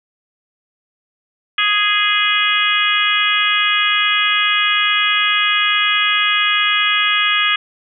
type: harmonic tone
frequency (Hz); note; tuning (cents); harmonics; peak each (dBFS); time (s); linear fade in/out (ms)
415.3; G#4; 0; 3 / 4 / 5 / 6 / 7 / 8; -20 / -20 / -20 / -20 / -20 / -20; 1.58-7.56; 5
effects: none